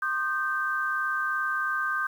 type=tone cluster; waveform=sine; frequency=1077 / 1220 / 1558 Hz; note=C6 / D#6 / G6; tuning=+50 / -34 / -11 cents; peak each=-36 / -30 / -27 dBFS; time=0.02-2.07 s; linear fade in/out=5 ms; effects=9-bit